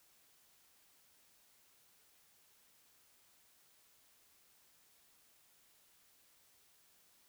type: silence
effects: white hiss -69 dBFS RMS until 7.28 s